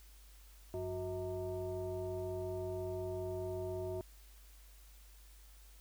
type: tone with frequency modulation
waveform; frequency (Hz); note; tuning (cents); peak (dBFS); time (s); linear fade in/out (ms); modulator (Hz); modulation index
sine; 368.2; F#4; -8; -37; 0.74-4.01; 0; 274; 1.1
effects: added 50 Hz sine -56 dBFS peak until 5.8 s + white hiss -64 dBFS RMS until 5.8 s